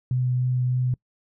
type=tone with vibrato; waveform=sine; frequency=126 Hz; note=B2; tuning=35 cents sharp; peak=-20 dBFS; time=0.11-0.94 s; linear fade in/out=2 ms; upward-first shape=triangle; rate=3.3 Hz; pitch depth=11 cents each way; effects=noise-tail reverb RT60 0.1 s tail -25 dB re dry